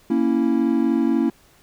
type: chord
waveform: triangle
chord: A# diminished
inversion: none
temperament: equal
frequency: 233.1 / 277.2 / 329.6 Hz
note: A#3 / C#4 / E4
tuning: 0 / 0 / 0 cents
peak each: -19 dBFS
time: 0.1-1.3 s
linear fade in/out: 5 ms
effects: pink hiss -55 dBFS RMS until 1.62 s